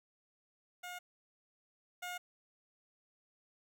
15% pulse tone pair in turn, 716 / 716 Hz, F5 / F5, +43 / +43 cents, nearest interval unison, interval 0 cents, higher neither, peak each -37 / -34 dBFS, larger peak second, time 0.83-0.99 / 2.02-2.18 s, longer neither, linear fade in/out 10 ms, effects none

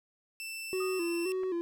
sawtooth tone with pitch glide, 2664 to 2687 Hz, E7 to E7, +18 to +33 cents, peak -35 dBFS, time 0.4-1.32 s, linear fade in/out 0 ms, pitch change +15 cents, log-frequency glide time 0.88-1.12 s
triangle tone with vibrato, 357.1 Hz, F4, 39 cents sharp, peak -28 dBFS, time 0.73-1.61 s, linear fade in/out 0 ms, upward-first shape square, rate 1.9 Hz, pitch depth 79 cents each way
sine tone with exponential decay, 1230 Hz, D#6, 20 cents flat, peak -37 dBFS, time 0.8-1.54 s, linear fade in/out 5 ms, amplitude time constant 160 ms
clicks, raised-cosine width 0.5 ms, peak -36 dBFS, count 2, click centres 1.433 / 1.436 s
effects none

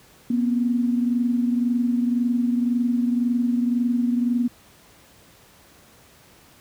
sine tone pair together, 240 / 261.9 Hz, B3 / C4, -49 / +2 cents, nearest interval major second, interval 151 cents, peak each -19 / -27 dBFS, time 0.3-4.48 s, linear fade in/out 5 ms, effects pink hiss -52 dBFS RMS until 6.6 s + high-pass 60 Hz 12 dB/octave

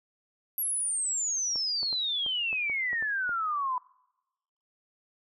sine exponential sweep, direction down, 11670 to 987.8 Hz, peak -27 dBFS, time 0.58-3.78 s, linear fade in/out 2 ms
clicks, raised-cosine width 1 ms, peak -30 dBFS, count 9, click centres 1.558 / 1.831 / 1.928 / 2.263 / 2.529 / 2.698 / 2.931 / 3.025 / 3.293 s
effects noise-tail reverb RT60 1.0 s tail -26 dB re dry

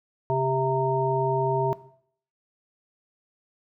harmonic tone with a mistuned harmonic, 131.8 Hz, C3, 13 cents sharp, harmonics 1 / 3 / 5 / 7, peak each -27 / -27 / -27 / -27 dBFS, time 0.3-1.73 s, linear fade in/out 0 ms, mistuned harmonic 1, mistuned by +30 cents, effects noise-tail reverb RT60 0.6 s tail -17 dB re dry

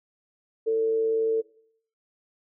sine tone with amplitude modulation, 447 Hz, A4, 27 cents sharp, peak -19 dBFS, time 0.66-1.42 s, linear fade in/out 20 ms, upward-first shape sine, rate 118 Hz, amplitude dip 30%, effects noise-tail reverb RT60 0.6 s tail -20 dB re dry

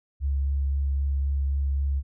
sine tone with vibrato, 69.3 Hz, C#2, in tune, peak -22 dBFS, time 0.2-2.03 s, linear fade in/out 50 ms, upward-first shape triangle, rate 3.8 Hz, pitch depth 15 cents each way, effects none

